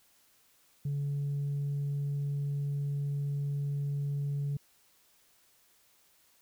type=tone; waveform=sine; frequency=142.4 Hz; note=C#3; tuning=47 cents sharp; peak=-28 dBFS; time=0.85-4.57 s; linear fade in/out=5 ms; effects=tanh soft clip ceiling -28 dBFS + white hiss -66 dBFS RMS until 6.41 s